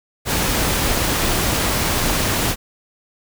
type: noise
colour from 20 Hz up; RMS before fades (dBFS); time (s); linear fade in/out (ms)
pink; -19; 0.25-2.56; 50
effects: none